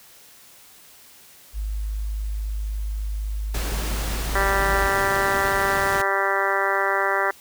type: tone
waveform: sine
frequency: 51.91 Hz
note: G#1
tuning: in tune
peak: -24 dBFS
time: 1.53-4.91 s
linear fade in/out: 50 ms
type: noise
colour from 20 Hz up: pink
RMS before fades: -30 dBFS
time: 3.54-6.02 s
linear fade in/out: 5 ms
type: harmonic tone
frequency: 196 Hz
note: G3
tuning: in tune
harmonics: 2 / 3 / 4 / 5 / 6 / 7 / 8 / 9 / 10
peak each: -28 / -28 / -28 / -28 / -28 / -28 / -28 / -28 / -28 dBFS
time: 4.35-7.31 s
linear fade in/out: 5 ms
effects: white hiss -49 dBFS RMS until 7.4 s